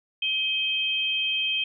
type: tone pair together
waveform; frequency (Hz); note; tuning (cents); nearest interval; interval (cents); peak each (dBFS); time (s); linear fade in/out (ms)
sine; 2543 / 3160; D#7 / G7; +37 / +13; major third; 376; -27 / -25; 0.22-1.64; 5
effects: none